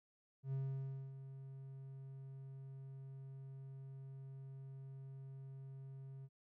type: tone with ADSR envelope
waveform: triangle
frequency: 134.8 Hz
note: C#3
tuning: 48 cents flat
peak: -35 dBFS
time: 0.43-6.29 s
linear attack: 97 ms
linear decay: 590 ms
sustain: -12 dB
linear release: 46 ms
effects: none